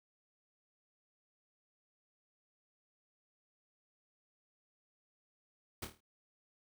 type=noise with echo; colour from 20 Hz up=pink; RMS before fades=-41 dBFS; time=5.82-5.85 s; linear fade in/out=5 ms; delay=26 ms; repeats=6; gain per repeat=-6 dB; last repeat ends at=6.006 s; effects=none